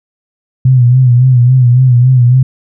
sine tone with vibrato, 125.5 Hz, B2, 28 cents sharp, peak -3 dBFS, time 0.65-2.43 s, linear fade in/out 5 ms, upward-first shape sine, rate 3.6 Hz, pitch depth 72 cents each way, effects none

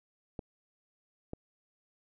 clicks, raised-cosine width 2 ms, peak -25 dBFS, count 2, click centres 0.392 / 1.334 s, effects none

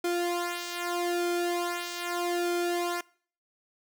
sawtooth tone with flanger, 349.2 Hz, F4, in tune, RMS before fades -30 dBFS, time 0.04-3.01 s, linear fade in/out 5 ms, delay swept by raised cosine 1.8 to 2.78 ms, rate 0.8 Hz, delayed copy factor -0.8, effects noise-tail reverb RT60 0.5 s tail -23 dB re dry

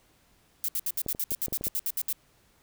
violet noise bursts, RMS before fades -29 dBFS, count 14, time 0.64-2.127 s, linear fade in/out 0 ms, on 44 ms, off 67 ms
clicks, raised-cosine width 2 ms, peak -24 dBFS, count 7, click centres 1.063 / 1.149 / 1.319 / 1.483 / 1.525 / 1.611 / 1.67 s
effects pink hiss -64 dBFS RMS until 2.62 s

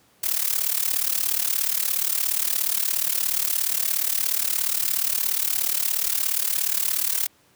blue noise with amplitude modulation, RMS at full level -20 dBFS, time 0.23-7.27 s, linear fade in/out 10 ms, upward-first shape sine, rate 37 Hz, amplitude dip 85%, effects pink hiss -59 dBFS RMS until 7.55 s + high-pass 100 Hz 12 dB/octave

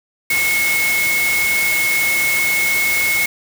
sine tone in noise, 2182 Hz, C#7, 28 cents flat, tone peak -15 dBFS, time 0.3-3.26 s, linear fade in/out 5 ms, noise white, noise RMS -22 dBFS, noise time 0.3-3.26 s, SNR +4 dB, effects none

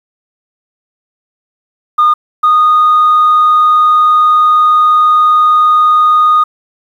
sine tone pair in turn, 1220 / 1234.2 Hz, D#6 / D#6, -34 / -14 cents, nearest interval unison, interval 20 cents, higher second, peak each -3 dBFS, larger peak neither, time 1.98-2.14 / 2.43-6.44 s, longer second, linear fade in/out 10 ms, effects tanh soft clip ceiling -2 dBFS + 7-bit

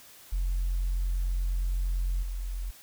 sine tone with level steps, 44.37 Hz, F1, 28 cents sharp, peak -24 / -30 dBFS, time 0.32-2.71 s, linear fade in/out 10 ms, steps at 2.22 s, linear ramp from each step 10 ms, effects tanh soft clip ceiling -22 dBFS + white hiss -52 dBFS RMS until 2.82 s

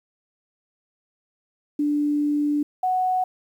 sine tone pair in turn, 293.7 / 740.1 Hz, D4 / F#5, 0 / 0 cents, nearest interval octave + major third, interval 1600 cents, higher second, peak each -19 dBFS, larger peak neither, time 1.79-2.63 / 2.83-3.24 s, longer first, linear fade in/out 5 ms, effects 9-bit

